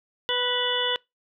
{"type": "harmonic tone with a mistuned harmonic", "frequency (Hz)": 493.9, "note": "B4", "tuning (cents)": 0, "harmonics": [1, 2, 3, 4, 6, 7], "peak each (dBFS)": [-29, -32, -33, -33, -27, -28], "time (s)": [0.29, 0.96], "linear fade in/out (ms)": 0, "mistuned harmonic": 4, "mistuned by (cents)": -16, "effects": ["noise-tail reverb RT60 0.2 s tail -24 dB re dry"]}